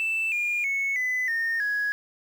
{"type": "tone with pitch steps", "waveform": "sine", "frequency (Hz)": [2650, 2416, 2203, 2008, 1831, 1669.4], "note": ["E7", "D7", "C#7", "B6", "A#6", "G#6"], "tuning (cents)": [9, 48, -11, 28, -32, 9], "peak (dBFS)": -22, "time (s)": [0, 1.92], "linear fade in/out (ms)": 0, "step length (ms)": 320, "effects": ["tanh soft clip ceiling -21 dBFS", "8-bit"]}